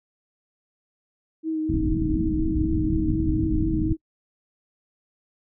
sine tone with vibrato, 315.9 Hz, D#4, 26 cents sharp, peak -23 dBFS, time 1.43-3.97 s, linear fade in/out 50 ms, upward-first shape sine, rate 4.1 Hz, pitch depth 24 cents each way
pink low-pass noise, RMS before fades -25 dBFS, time 1.69-3.93 s, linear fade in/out 5 ms, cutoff 290 Hz, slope 48 dB/octave
effects noise-tail reverb RT60 0.1 s tail -25 dB re dry

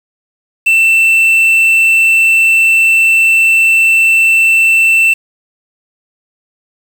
triangle tone with quantisation, 2675 Hz, E7, 25 cents sharp, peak -4 dBFS, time 0.66-5.14 s, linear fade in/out 10 ms, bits 5, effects none

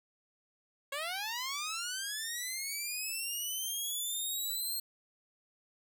10% pulse linear sweep, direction up, 541 to 4225 Hz, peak -27 dBFS, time 0.92-4.8 s, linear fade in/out 5 ms, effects none

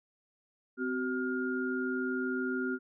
sine tone cluster, 256.6 / 376.6 / 1416 Hz, C4 / F#4 / F6, -34 / +31 / +23 cents, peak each -33 / -35 / -36 dBFS, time 0.77-2.79 s, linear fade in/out 50 ms, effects none

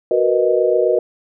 sine chord, B major seventh, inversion second, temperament equal, 370 / 466.2 / 493.9 / 622.3 Hz, F#4 / A#4 / B4 / D#5, 0 / 0 / 0 / 0 cents, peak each -18 dBFS, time 0.11-0.99 s, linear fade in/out 2 ms, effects none

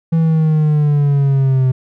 triangle linear sweep, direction down, 164.81 to 128.3 Hz, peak -8 dBFS, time 0.12-1.72 s, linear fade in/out 10 ms, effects none

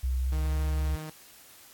sine tone with pitch glide, 63.9 to 68.88 Hz, C2 to C#2, -40 to -10 cents, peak -25 dBFS, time 0.03-0.96 s, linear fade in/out 10 ms, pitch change +130 cents, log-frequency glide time 0.2-0.55 s
sawtooth tone, 155.56 Hz, D#3, in tune, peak -33 dBFS, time 0.32-1.1 s, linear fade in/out 5 ms
effects white hiss -53 dBFS RMS until 1.73 s + AAC 64 kbps

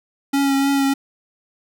square tone with vibrato, 276.1 Hz, C#4, 7 cents flat, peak -16 dBFS, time 0.33-0.94 s, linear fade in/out 10 ms, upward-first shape triangle, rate 3.3 Hz, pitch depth 22 cents each way, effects none

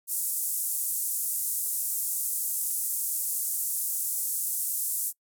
white band-pass noise, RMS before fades -30 dBFS, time 0.07-5.13 s, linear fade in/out 50 ms, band 8100 to 14000 Hz, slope 24 dB/octave, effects noise-tail reverb RT60 0.1 s tail -24 dB re dry

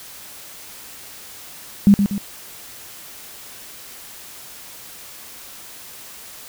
sine tone with echo, 201.2 Hz, G3, 45 cents sharp, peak -6 dBFS, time 1.87-1.94 s, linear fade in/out 0 ms, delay 120 ms, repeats 2, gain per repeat -7 dB, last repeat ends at 2.18 s, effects white hiss -39 dBFS RMS until 6.48 s

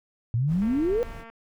sine exponential sweep, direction up, 110 to 500 Hz, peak -21 dBFS, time 0.34-1.03 s, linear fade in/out 0 ms
brown noise, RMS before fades -38 dBFS, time 0.47-1.25 s, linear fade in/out 50 ms
click train, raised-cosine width 0.5 ms, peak -31 dBFS, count 156, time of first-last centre 0.62-1.3 s, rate 228 Hz
effects none

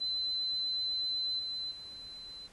sine tone with level steps, 4046 Hz, B7, 41 cents sharp, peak -31 / -35 / -44 dBFS, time 0-2.48 s, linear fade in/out 20 ms, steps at 1.39 / 1.71 s, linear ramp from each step 5 ms, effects pink hiss -59 dBFS RMS until 2.52 s + resampled to 24000 Hz

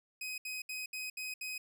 sawtooth tone bursts, 2517 Hz, D#7, 19 cents sharp, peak -35 dBFS, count 6, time 0.21-1.58 s, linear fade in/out 5 ms, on 170 ms, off 70 ms, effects none

